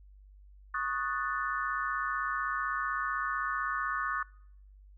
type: chord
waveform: sine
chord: D# half-diminished seventh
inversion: third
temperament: equal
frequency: 1108.7 / 1244.5 / 1480 / 1760 Hz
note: C#6 / D#6 / F#6 / A6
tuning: 0 / 0 / 0 / 0 cents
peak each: -35 / -35 / -36 / -37 dBFS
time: 0.74-4.23 s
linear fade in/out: 5 ms
effects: noise-tail reverb RT60 0.7 s tail -25 dB re dry + added 49 Hz sine -52 dBFS peak until 4.97 s